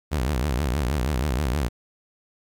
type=tone with vibrato; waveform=sawtooth; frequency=67.4 Hz; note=C#2; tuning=48 cents flat; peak=-18 dBFS; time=0.11-1.69 s; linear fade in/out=20 ms; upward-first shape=triangle; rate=6.3 Hz; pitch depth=300 cents each way; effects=10-bit